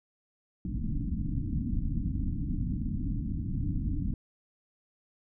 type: low-pass noise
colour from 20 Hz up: pink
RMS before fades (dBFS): -31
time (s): 0.65-4.14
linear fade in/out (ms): 2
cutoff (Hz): 300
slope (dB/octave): 96
effects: none